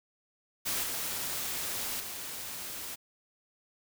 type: noise with level steps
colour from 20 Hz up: white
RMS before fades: -32 / -35 / -40 dBFS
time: 0.65-2.96 s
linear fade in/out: 20 ms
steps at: 0.83 / 2 s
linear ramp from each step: 2 ms
effects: none